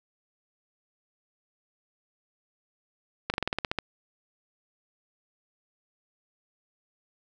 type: slowing click train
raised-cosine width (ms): 0.3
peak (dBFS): -11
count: 10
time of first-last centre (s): 3.3-3.787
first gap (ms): 39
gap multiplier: 1.08
effects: none